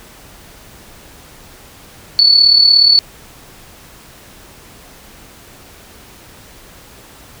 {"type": "tone with amplitude modulation", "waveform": "sine", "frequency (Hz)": 4447, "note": "C#8", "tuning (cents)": 5, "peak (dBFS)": -3, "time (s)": [2.19, 2.99], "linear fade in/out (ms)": 0, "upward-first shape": "sine", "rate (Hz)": 36.9, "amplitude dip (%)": 60, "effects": ["pink hiss -40 dBFS RMS until 7.4 s"]}